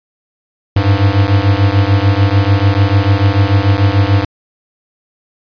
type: beating tone pair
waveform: square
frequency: 96.2 / 103 Hz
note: G2 / G#2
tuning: -32 / -14 cents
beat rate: 6.8 Hz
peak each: -12 dBFS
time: 0.76-4.25 s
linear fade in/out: 5 ms
effects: resampled to 11025 Hz